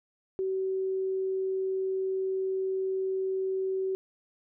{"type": "tone", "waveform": "sine", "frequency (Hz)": 380.4, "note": "F#4", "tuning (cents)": 48, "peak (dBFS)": -27, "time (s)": [0.39, 3.95], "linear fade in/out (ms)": 0, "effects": []}